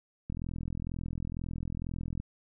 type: click train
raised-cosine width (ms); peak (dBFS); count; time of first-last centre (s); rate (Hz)
5; -24; 81; 0.3-2.2; 42.1
effects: none